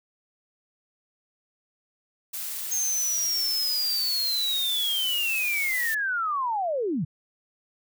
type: noise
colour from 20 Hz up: blue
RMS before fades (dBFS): -33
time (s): 2.33-5.95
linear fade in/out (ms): 10
type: linear sweep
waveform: sine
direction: down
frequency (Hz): 6460 to 127.4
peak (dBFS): -24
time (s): 2.71-7.05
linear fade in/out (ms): 10
effects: none